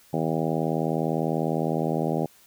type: harmonic tone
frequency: 79.9 Hz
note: D#2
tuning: 47 cents sharp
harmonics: 2 / 3 / 4 / 5 / 6 / 7 / 8 / 9 / 10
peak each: -28 / -30 / -31 / -32 / -33 / -33 / -34 / -35 / -35 dBFS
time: 0.13-2.26 s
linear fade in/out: 5 ms
effects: white hiss -56 dBFS RMS until 2.46 s